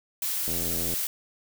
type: noise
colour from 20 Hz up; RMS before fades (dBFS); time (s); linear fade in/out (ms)
blue; -29; 0.22-1.07; 2
type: click train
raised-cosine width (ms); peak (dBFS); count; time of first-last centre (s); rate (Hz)
2; -23; 40; 0.48-0.938; 85.1
effects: none

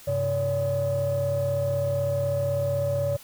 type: tone cluster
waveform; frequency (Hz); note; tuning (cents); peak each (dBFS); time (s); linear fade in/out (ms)
sine; 98.3 / 134.3 / 569; G2 / C3 / C#5; +5 / +46 / +45; -29 / -28 / -23; 0.07-3.17; 10
effects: tanh soft clip ceiling -18 dBFS + white hiss -48 dBFS RMS until 3.23 s

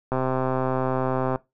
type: click train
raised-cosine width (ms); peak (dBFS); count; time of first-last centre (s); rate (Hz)
1; -11; 162; 0.12-1.358; 130
effects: noise-tail reverb RT60 0.2 s tail -20 dB re dry

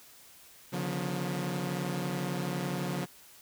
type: tone cluster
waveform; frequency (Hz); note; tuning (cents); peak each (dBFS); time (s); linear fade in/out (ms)
sawtooth; 140.5 / 152.4 / 178.6 / 241.5; C#3 / D#3 / F3 / B3; +24 / -36 / +39 / -39; -32 / -38 / -30 / -38; 0.72-3.06; 20
effects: white hiss -55 dBFS RMS until 3.41 s

